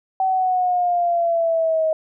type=exponential sweep; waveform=sine; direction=down; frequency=764 to 630 Hz; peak=-16 dBFS; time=0.2-1.93 s; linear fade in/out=2 ms; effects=none